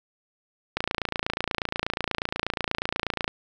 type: click train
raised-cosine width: 0.3 ms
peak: -9 dBFS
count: 72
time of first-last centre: 0.77-3.279 s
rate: 28.3 Hz
effects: none